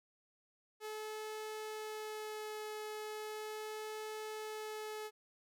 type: tone with vibrato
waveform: sawtooth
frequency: 429.7 Hz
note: A4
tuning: 41 cents flat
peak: -38 dBFS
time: 0.8-5.11 s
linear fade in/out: 50 ms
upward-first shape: sine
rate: 0.37 Hz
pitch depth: 9 cents each way
effects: none